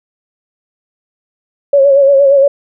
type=tone with vibrato; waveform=sine; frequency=554.4 Hz; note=C#5; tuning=in tune; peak=-4 dBFS; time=1.73-2.48 s; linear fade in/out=5 ms; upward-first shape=sine; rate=8.6 Hz; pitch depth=49 cents each way; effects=none